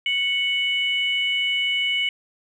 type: tone pair together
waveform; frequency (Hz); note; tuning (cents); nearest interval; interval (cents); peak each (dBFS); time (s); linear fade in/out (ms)
sine; 2217 / 2959; C#7 / F#7; 0 / -1; perfect fourth; 499; -22 / -22; 0.06-2.09; 2
effects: tanh soft clip ceiling -12 dBFS